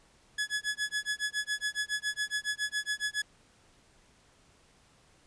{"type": "tone with tremolo", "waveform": "sawtooth", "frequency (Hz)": 1696, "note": "G#6", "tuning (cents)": 36, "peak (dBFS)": -24, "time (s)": [0.38, 3.22], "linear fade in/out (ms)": 5, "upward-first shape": "sine", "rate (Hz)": 7.2, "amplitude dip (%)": 100, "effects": ["pink hiss -63 dBFS RMS until 5.26 s", "resampled to 22050 Hz"]}